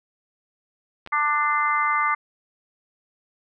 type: clicks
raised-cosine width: 0.3 ms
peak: -23 dBFS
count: 2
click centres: 1.063 / 1.074 s
type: harmonic tone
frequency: 295.9 Hz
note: D4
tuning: 13 cents sharp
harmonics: 3 / 4 / 5 / 6 / 7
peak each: -28 / -21 / -31 / -33 / -25 dBFS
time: 1.12-2.15 s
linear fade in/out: 10 ms
effects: none